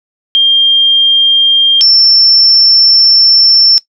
sine tone pair in turn, 3200 / 5382 Hz, G7 / E8, +35 / +35 cents, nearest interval major sixth, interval 900 cents, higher second, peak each -3 dBFS, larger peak neither, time 0.35-1.81 / 1.81-3.78 s, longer second, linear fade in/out 0 ms, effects noise-tail reverb RT60 0.1 s tail -19 dB re dry

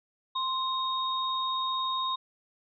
sine tone pair together, 1047 / 3731 Hz, C6 / A#7, +1 / +1 cents, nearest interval octave + minor seventh, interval 2200 cents, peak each -29 / -32 dBFS, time 0.35-2.16 s, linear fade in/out 10 ms, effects none

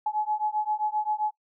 sine beating tone pair, 847 / 854.6 Hz, G#5 / G#5, +34 / +49 cents, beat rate 7.6 Hz, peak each -28 / -28 dBFS, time 0.06-1.31 s, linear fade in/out 5 ms, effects noise-tail reverb RT60 0.1 s tail -22 dB re dry

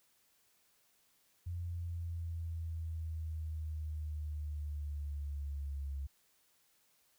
sine exponential sweep, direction down, 87.31 to 68.9 Hz, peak -37 dBFS, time 1.46-6.07 s, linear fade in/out 10 ms, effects white hiss -72 dBFS RMS until 7.18 s

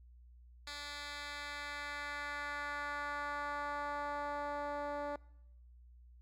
10% pulse tone with band-pass filter sweep, 290 Hz, D4, 22 cents flat, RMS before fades -41 dBFS, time 0.67-5.16 s, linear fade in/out 2 ms, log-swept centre 3800 to 580 Hz, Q 1.3, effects noise-tail reverb RT60 0.8 s tail -22 dB re dry + added 60 Hz sine -56 dBFS peak until 6.21 s

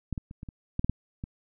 clicks, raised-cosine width 5 ms, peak -18 / -21 / -30 / -27 / -27 / -15 / -14 / -12 / -22 dBFS, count 9, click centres 0.127 / 0.178 / 0.311 / 0.431 / 0.488 / 0.794 / 0.845 / 0.896 / 1.239 s, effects none

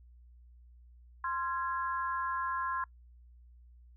sine chord, F minor, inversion second, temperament equal with one note detuned, 1046.5 / 1367.4 / 1661.2 Hz, C6 / F6 / Ab6, 0 / -37 / 0 cents, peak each -33 / -39 / -39 dBFS, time 1.24-2.84 s, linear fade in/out 2 ms, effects noise-tail reverb RT60 0.1 s tail -25 dB re dry + added 60 Hz sine -54 dBFS peak until 3.96 s

